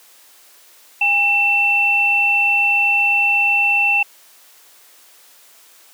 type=tone pair together; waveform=sine; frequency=810.2 / 2683 Hz; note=G#5 / E7; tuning=-43 / +30 cents; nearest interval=octave + major sixth; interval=2073 cents; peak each=-22 / -13 dBFS; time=1.01-4.03 s; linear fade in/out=5 ms; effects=white hiss -48 dBFS RMS until 5.93 s + high-pass 400 Hz 12 dB/octave